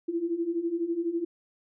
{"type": "beating tone pair", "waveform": "sine", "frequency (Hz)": [329.6, 341.6], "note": ["E4", "F4"], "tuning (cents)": [0, -38], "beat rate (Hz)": 12, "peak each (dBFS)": [-32, -28], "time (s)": [0.08, 1.25], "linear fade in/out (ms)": 10, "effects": []}